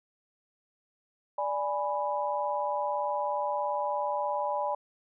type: chord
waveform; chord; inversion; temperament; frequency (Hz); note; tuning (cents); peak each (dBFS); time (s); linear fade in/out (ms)
sine; G# diminished; second; equal; 587.3 / 830.6 / 987.8; D5 / G#5 / B5; 0 / 0 / 0; -32; 1.38-4.75; 5
effects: none